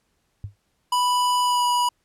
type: tone with exponential decay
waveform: sine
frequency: 100.9 Hz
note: G#2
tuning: 49 cents flat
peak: -25 dBFS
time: 0.44-0.56 s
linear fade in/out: 0 ms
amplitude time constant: 25 ms
type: tone with pitch glide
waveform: square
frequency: 987.8 to 975.9 Hz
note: B5 to B5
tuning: 0 to -21 cents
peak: -19 dBFS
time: 0.92-1.89 s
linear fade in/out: 5 ms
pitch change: -21 cents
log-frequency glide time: 1.43-1.65 s
effects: pink hiss -70 dBFS RMS until 2.04 s + low-pass 12000 Hz 12 dB/octave

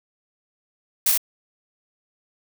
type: noise with echo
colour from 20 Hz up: blue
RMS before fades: -18 dBFS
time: 1.06-1.12 s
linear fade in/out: 5 ms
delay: 57 ms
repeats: 1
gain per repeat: -2 dB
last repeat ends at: 1.177 s
effects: none

